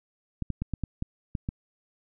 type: clicks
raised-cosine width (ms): 5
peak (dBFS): -17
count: 8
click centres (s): 0.423 / 0.503 / 0.62 / 0.737 / 0.837 / 1.024 / 1.352 / 1.489
effects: none